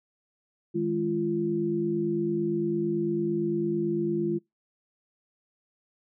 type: tone cluster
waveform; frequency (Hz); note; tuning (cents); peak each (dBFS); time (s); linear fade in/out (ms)
sine; 158.5 / 207.4 / 343.9; D#3 / G#3 / F4; +32 / -2 / -27; -33 / -31 / -26; 0.74-4.39; 20
effects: noise-tail reverb RT60 0.2 s tail -26 dB re dry